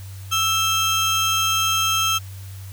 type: tone pair together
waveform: 30% pulse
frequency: 1318.5 / 3193 Hz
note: E6 / G7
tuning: 0 / +31 cents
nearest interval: octave + minor third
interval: 1531 cents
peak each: -18 dBFS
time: 0.31-2.19 s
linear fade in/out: 20 ms
effects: added 96 Hz sine -33 dBFS peak until 2.72 s + white hiss -46 dBFS RMS until 2.72 s